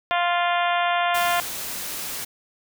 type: harmonic tone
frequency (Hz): 349.2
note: F4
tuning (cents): 0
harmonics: 2 / 3 / 4 / 5 / 6 / 7 / 8 / 9 / 10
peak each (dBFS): -22 / -26 / -28 / -30 / -32 / -33 / -34 / -35 / -36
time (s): 0.11-1.4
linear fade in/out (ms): 0
type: noise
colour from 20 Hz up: white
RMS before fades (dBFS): -31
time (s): 1.14-2.25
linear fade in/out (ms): 10
effects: none